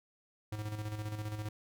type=tone with tremolo; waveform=square; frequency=106.2 Hz; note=G#2; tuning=39 cents sharp; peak=-36 dBFS; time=0.52-1.49 s; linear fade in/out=5 ms; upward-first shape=square; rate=15 Hz; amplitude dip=50%; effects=none